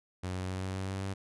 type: tone with pitch steps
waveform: sawtooth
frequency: 91.8 / 92.65 / 93.51 / 94.38 / 95.26 / 96.14 / 97.03 Hz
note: F#2 / F#2 / F#2 / F#2 / G2 / G2 / G2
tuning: -13 / +3 / +19 / +35 / -49 / -33 / -17 cents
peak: -30 dBFS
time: 0.23-1.14 s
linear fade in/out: 10 ms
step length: 130 ms
effects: resampled to 24000 Hz